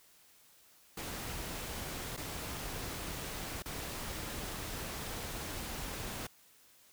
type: noise with dropouts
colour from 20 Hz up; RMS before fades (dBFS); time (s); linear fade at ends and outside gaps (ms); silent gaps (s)
pink; -41; 0.97-6.27; 5; 2.166-2.174 / 3.624-3.657
effects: white hiss -63 dBFS RMS until 6.92 s